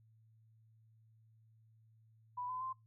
sine tone with pitch steps, 987.8 / 1015 / 1042.9 Hz, B5 / B5 / C6, 0 / +47 / -6 cents, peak -39 dBFS, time 2.37-2.73 s, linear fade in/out 10 ms, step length 120 ms, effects noise-tail reverb RT60 0.2 s tail -21 dB re dry + added 111 Hz sine -64 dBFS peak until 2.86 s

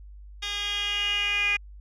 10% pulse tone with band-pass filter sweep, 408.8 Hz, G#4, 27 cents flat, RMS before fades -27 dBFS, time 0.42-1.57 s, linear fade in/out 10 ms, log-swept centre 3700 to 2400 Hz, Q 7.1, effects added 50 Hz sine -42 dBFS peak until 1.8 s

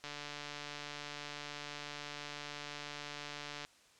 click train, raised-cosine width 0.2 ms, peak -26 dBFS, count 528, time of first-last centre 0.04-3.65 s, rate 146 Hz, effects white hiss -64 dBFS RMS until 3.99 s + low-pass 7000 Hz 12 dB/octave

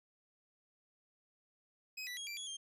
25% pulse tone with pitch steps, 2529 / 1968 / 3291 / 2354 / 3356 / 3188 Hz, D#7 / B6 / G#7 / D7 / G#7 / G7, +28 / -7 / -16 / +3 / +17 / +28 cents, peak -38 dBFS, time 1.97-2.57 s, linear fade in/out 10 ms, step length 100 ms, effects resampled to 32000 Hz

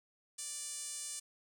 5% pulse tone with band-pass filter, 587.3 Hz, D5, in tune, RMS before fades -43 dBFS, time 0.38-1.2 s, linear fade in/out 10 ms, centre 9200 Hz, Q 3.1, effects none

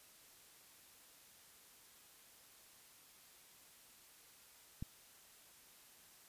click, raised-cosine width 5 ms, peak -30 dBFS, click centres 4.825 s, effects white hiss -63 dBFS RMS until 6.28 s + resampled to 32000 Hz

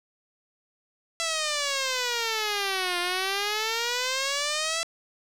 5% pulse exponential two-way sweep, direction down then up, 670 to 349.2 to 670 Hz, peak -14 dBFS, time 1.2-4.83 s, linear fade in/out 0 ms, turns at 2.99 s, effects low-pass 10000 Hz 12 dB/octave + 8-bit

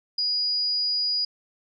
sine tone, 4900 Hz, D#8, 27 cents flat, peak -22 dBFS, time 0.18-1.25 s, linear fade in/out 5 ms, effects none

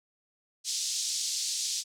pink band-pass noise, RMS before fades -32 dBFS, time 0.64-1.84 s, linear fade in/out 50 ms, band 4300 to 7800 Hz, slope 24 dB/octave, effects none

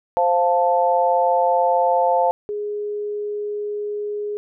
sine chord, F major, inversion second, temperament equal, 523.3 / 698.5 / 880 Hz, C5 / F5 / A5, 0 / 0 / 0 cents, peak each -19 dBFS, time 0.17-2.31 s, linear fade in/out 0 ms
sine tone, 415.3 Hz, G#4, in tune, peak -23 dBFS, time 2.49-4.37 s, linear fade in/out 0 ms
effects none

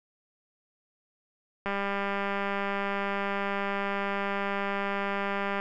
click train, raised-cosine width 0.5 ms, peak -16 dBFS, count 785, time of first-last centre 1.66-5.6 s, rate 199 Hz, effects none

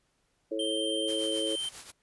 harmonic tone, 109.5 Hz, A2, 8 cents flat, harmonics 3 / 4 / 5, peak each -34 / -35 / -34 dBFS, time 0.51-1.56 s, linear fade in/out 10 ms
square tone with pitch glide, 3142 to 3118 Hz, G7 to G7, +3 to -10 cents, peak -32 dBFS, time 0.59-1.69 s, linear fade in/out 5 ms, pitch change -13 cents, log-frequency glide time 1.09-1.3 s
white noise with tremolo, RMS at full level -42 dBFS, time 1.07-1.92 s, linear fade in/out 20 ms, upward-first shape triangle, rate 7.4 Hz, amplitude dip 70%
effects pink hiss -73 dBFS RMS until 2.02 s + resampled to 24000 Hz

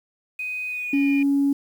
sine tone with pitch glide, 2500 to 2427 Hz, D#7 to D#7, +8 to -44 cents, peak -26 dBFS, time 0.39-1.23 s, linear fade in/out 5 ms, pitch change -52 cents, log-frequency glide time 0.67-1.11 s
sine tone, 280 Hz, C#4, 18 cents sharp, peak -16 dBFS, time 0.93-1.53 s, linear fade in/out 5 ms
effects tanh soft clip ceiling -12 dBFS + 8-bit

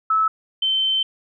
sine tone pair in turn, 1303 / 3090 Hz, E6 / G7, -20 / -26 cents, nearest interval octave + minor third, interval 1494 cents, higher second, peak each -15 / -17 dBFS, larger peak first, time 0.1-0.28 / 0.62-1.03 s, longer second, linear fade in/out 5 ms, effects none

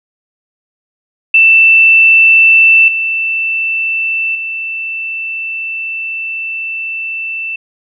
sine tone with level steps, 2664 Hz, E7, 18 cents sharp, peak -3 / -12 / -17 dBFS, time 1.34-7.56 s, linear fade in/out 5 ms, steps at 2.88 / 4.35 s, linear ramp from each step 2 ms, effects none

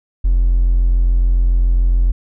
triangle tone with hard clipping, 43.55 Hz, F1, 4 cents flat, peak -10 dBFS, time 0.24-2.12 s, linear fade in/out 10 ms, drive 3 dB, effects none

